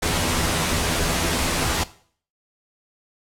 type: noise with comb filter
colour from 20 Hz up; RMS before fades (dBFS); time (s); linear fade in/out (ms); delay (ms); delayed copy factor
pink; -22; 0.02-1.84; 10; 12; +0.6
effects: noise-tail reverb RT60 0.5 s tail -17 dB re dry + low-pass 11000 Hz 12 dB/octave